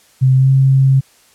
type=tone with pitch glide; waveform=sine; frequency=130.81 to 134.25 Hz; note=C3 to C3; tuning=0 to +45 cents; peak=-7 dBFS; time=0.21-1.01 s; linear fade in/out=20 ms; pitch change=+45 cents; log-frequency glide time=0.35-0.5 s; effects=white hiss -50 dBFS RMS until 1.34 s + low-pass 11000 Hz 12 dB/octave